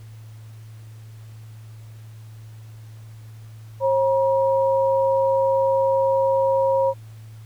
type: tone pair together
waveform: sine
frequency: 539 / 954.9 Hz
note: C#5 / A#5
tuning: -49 / +41 cents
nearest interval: minor seventh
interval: 990 cents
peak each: -17 / -23 dBFS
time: 3.8-6.94 s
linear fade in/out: 50 ms
effects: added 110 Hz sine -38 dBFS peak until 7.45 s + pink hiss -55 dBFS RMS until 7.45 s